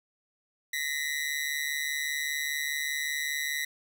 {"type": "ring-modulated tone", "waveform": "sawtooth", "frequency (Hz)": 1946, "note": "B6", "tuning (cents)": -26, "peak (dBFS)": -23, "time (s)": [0.73, 3.65], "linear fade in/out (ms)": 5, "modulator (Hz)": 72.5, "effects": []}